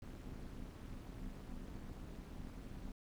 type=noise with amplitude modulation; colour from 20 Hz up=brown; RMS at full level=-45 dBFS; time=0.02-2.92 s; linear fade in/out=2 ms; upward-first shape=sine; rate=222 Hz; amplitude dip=85%; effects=none